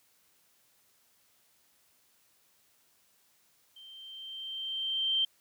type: tone with level ramp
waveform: sine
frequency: 3136 Hz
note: G7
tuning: in tune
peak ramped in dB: -49 to -24 dBFS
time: 3.76-5.25 s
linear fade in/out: 5 ms
effects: white hiss -68 dBFS RMS until 5.4 s + high-pass 60 Hz 12 dB/octave